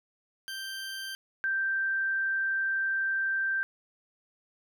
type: tone pair in turn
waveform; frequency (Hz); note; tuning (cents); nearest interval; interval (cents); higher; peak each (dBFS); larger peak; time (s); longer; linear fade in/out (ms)
20% pulse / sine; 1568 / 1568; G6 / G6; 0 / 0; unison; 0; neither; -31 / -26; second; 0.48-1.15 / 1.44-3.63; second; 0
effects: none